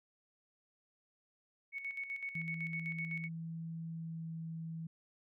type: tone with tremolo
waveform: sine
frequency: 2217 Hz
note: C#7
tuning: in tune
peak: -37 dBFS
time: 1.72-3.29 s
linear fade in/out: 50 ms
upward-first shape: square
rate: 7.9 Hz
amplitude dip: 60%
type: tone with pitch glide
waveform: sine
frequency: 164.2 to 163.07 Hz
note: E3 to E3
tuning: -6 to -18 cents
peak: -40 dBFS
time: 2.35-4.87 s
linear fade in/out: 5 ms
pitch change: -12 cents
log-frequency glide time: 3.88-4.28 s
effects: none